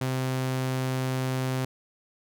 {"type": "tone", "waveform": "sawtooth", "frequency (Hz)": 130, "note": "C3", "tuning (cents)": -11, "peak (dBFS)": -22, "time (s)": [0.01, 1.65], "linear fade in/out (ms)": 5, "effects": []}